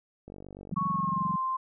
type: click train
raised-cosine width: 2 ms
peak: -31 dBFS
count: 22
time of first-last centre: 0.28-0.714 s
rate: 48.4 Hz
type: tone bursts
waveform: sine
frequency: 179.1 Hz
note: F3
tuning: 44 cents sharp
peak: -27 dBFS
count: 15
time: 0.72-1.359 s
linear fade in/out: 5 ms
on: 23 ms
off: 21 ms
type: tone with pitch glide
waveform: sine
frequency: 1108.7 to 1046.5 Hz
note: C#6 to C6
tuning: 0 to 0 cents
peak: -27 dBFS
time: 0.76-1.57 s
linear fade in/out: 10 ms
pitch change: -100 cents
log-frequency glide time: 0.88-1.27 s
effects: none